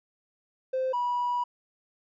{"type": "tone pair in turn", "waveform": "triangle", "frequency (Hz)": [520, 974.3], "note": ["C5", "B5"], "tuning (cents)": [-11, -24], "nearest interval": "major seventh", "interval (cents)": 1087, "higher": "second", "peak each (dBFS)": [-22, -22], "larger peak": "neither", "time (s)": [[0.73, 0.93], [0.93, 1.44]], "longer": "second", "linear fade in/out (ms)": 10, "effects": ["tanh soft clip ceiling -22 dBFS", "resampled to 16000 Hz"]}